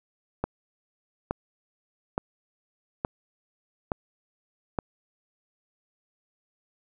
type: click train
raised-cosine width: 1 ms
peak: -12 dBFS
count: 6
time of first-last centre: 0.44-4.788 s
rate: 1.15 Hz
effects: none